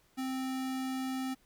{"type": "tone", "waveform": "square", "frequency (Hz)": 261.6, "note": "C4", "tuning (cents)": 0, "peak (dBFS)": -34, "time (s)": [0.17, 1.35], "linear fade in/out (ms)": 20, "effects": ["pink hiss -68 dBFS RMS until 1.45 s"]}